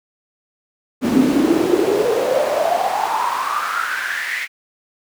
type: noise with high-pass filter sweep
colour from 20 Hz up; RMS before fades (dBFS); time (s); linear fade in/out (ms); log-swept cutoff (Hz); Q
brown; -18; 1.01-4.48; 50; 230 to 2100; 8.1
effects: none